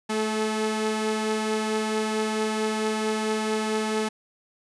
sawtooth tone pair together, 218.1 / 431.7 Hz, A3 / A4, -15 / -33 cents, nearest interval octave, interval 1182 cents, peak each -23 dBFS, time 0.09-4.09 s, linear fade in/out 10 ms, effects resampled to 24000 Hz

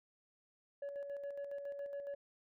sine tone with tremolo, 565 Hz, C#5, 33 cents sharp, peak -37 dBFS, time 0.82-2.15 s, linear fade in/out 5 ms, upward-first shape square, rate 7.2 Hz, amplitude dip 50%, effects tanh soft clip ceiling -39 dBFS

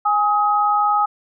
sine tone pair together, 827 / 1264 Hz, G#5 / D#6, -8 / +27 cents, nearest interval perfect fifth, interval 735 cents, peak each -17 dBFS, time 0.05-1.06 s, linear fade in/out 10 ms, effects none

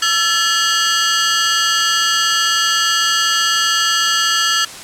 15% pulse ring-modulated tone, 1533 Hz, G6, 39 cents flat, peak -3 dBFS, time 0.02-4.65 s, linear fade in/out 5 ms, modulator 192 Hz, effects white hiss -32 dBFS RMS until 4.83 s + low-pass 9000 Hz 12 dB/octave

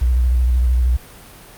sine tone with vibrato, 61.74 Hz, B1, in tune, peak -12 dBFS, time 0.01-0.97 s, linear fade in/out 10 ms, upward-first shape square, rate 13 Hz, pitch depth 53 cents each way, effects pink hiss -41 dBFS RMS until 1.57 s + Opus 48 kbps

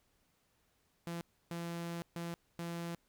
sawtooth tone bursts at uneven times, 169.9 Hz, F3, 47 cents flat, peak -35 dBFS, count 4, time 1.07-1.21 / 1.51-2.02 / 2.16-2.34 / 2.59-2.95 s, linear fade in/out 0 ms, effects pink hiss -75 dBFS RMS until 3.08 s

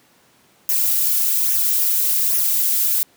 violet noise with flanger, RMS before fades -18 dBFS, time 0.69-3.03 s, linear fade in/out 0 ms, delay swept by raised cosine 0.23 to 3.83 ms, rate 1.2 Hz, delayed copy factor -0.55, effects pink hiss -55 dBFS RMS until 3.16 s + high-pass 150 Hz 12 dB/octave

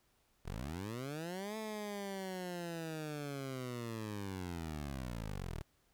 15% pulse linear two-way sweep, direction up then down, 36.71 to 220.3 to 36.71 Hz, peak -34 dBFS, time 0.45-5.62 s, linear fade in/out 10 ms, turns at 1.57 s, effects pink hiss -74 dBFS RMS until 5.93 s

